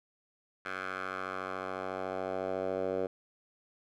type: tone with band-pass filter sweep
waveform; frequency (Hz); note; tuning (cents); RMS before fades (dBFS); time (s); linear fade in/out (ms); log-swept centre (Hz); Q
10% pulse; 93.9; F#2; +26; -36; 0.65-3.07; 5; 1600 to 510; 2.2
effects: none

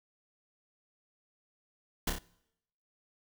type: noise with echo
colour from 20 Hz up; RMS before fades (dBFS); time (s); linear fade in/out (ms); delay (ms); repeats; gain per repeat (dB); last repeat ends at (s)
pink; -30; 2.07-2.1; 5; 29; 3; -4; 2.187
effects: noise-tail reverb RT60 0.8 s tail -22 dB re dry

